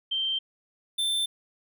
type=tone pair in turn; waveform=sine / square; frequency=3136 / 3553 Hz; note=G7 / A7; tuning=0 / +16 cents; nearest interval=major second; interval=216 cents; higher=second; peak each=-25 dBFS; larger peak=neither; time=0.11-0.39 / 0.98-1.26 s; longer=neither; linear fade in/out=10 ms; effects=none